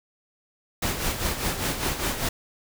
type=noise with tremolo; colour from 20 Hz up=pink; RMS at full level=-25 dBFS; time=0.82-2.29 s; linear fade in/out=5 ms; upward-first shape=sine; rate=5 Hz; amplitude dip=60%; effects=none